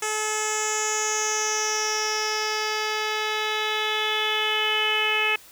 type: tone with low-pass filter sweep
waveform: 10% pulse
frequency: 430 Hz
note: A4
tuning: 40 cents flat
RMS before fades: -25 dBFS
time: 0.02-5.36 s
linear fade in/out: 5 ms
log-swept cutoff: 8400 to 2700 Hz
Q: 6
effects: white hiss -49 dBFS RMS until 5.51 s